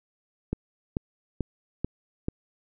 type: click train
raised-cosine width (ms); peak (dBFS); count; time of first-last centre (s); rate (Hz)
3; -14; 5; 0.53-2.284; 2.28
effects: none